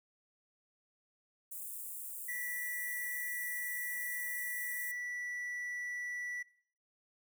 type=high-pass noise; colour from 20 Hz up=white; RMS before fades=-44 dBFS; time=1.51-4.92 s; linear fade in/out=10 ms; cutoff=7900 Hz; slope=48 dB/octave
type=tone; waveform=triangle; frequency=1958 Hz; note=B6; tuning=15 cents flat; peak=-36 dBFS; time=2.28-6.43 s; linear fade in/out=10 ms
effects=noise-tail reverb RT60 0.5 s tail -17 dB re dry